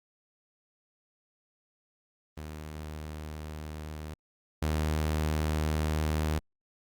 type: tone pair in turn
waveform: sawtooth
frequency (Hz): 76.8 / 77.17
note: D#2 / D#2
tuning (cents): -22 / -14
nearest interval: unison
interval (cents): 8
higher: second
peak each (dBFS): -34 / -23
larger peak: second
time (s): 2.37-4.14 / 4.62-6.39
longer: neither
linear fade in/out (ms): 5
effects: Opus 32 kbps